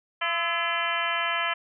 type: harmonic tone with a mistuned harmonic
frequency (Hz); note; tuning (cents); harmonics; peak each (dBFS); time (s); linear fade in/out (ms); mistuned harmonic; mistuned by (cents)
340.1; F4; -46; 2 / 3 / 4 / 5 / 6 / 7 / 8 / 9; -34 / -32 / -31 / -31 / -33 / -33 / -36 / -33; 0.21-1.54; 10; 4; -60
effects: none